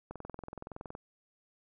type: click train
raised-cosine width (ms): 1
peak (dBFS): -28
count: 19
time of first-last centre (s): 0.11-0.951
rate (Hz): 21.4
effects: none